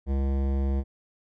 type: tone with hard clipping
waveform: sine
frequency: 68 Hz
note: C#2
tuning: 33 cents flat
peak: -25 dBFS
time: 0.06-0.84 s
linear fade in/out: 50 ms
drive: 16 dB
effects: none